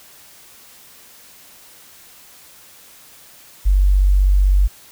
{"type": "tone", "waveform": "sine", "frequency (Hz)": 47.87, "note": "G1", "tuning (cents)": -40, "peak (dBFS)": -10, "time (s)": [3.65, 4.68], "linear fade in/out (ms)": 20, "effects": ["white hiss -45 dBFS RMS until 4.91 s"]}